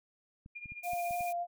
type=clicks; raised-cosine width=5 ms; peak=-38 dBFS; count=6; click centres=0.461 / 0.658 / 0.72 / 0.934 / 1.109 / 1.208 s
type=tone with tremolo; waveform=sine; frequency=2415 Hz; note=D7; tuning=48 cents sharp; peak=-39 dBFS; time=0.55-1.33 s; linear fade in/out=10 ms; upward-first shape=triangle; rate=14 Hz; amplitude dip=85%
type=tone with vibrato; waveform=sine; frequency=698.5 Hz; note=F5; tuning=in tune; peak=-32 dBFS; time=0.83-1.47 s; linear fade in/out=50 ms; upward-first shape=sine; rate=3.4 Hz; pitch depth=13 cents each way
type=high-pass noise; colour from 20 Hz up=pink; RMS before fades=-48 dBFS; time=0.83-1.33 s; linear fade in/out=10 ms; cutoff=8700 Hz; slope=12 dB/octave
effects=none